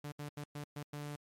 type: tone bursts at uneven times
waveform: sawtooth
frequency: 146.6 Hz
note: D3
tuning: 3 cents flat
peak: -37 dBFS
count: 6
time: 0.04-0.12 / 0.19-0.29 / 0.37-0.44 / 0.55-0.64 / 0.76-0.83 / 0.93-1.16 s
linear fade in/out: 5 ms
effects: MP3 64 kbps